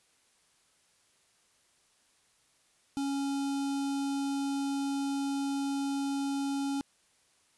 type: tone with notch filter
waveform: square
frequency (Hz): 277.2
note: C#4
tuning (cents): 0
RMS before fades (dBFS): -32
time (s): 2.97-6.81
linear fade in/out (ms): 0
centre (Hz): 1900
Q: 1.1
effects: white hiss -68 dBFS RMS until 7.57 s + resampled to 24000 Hz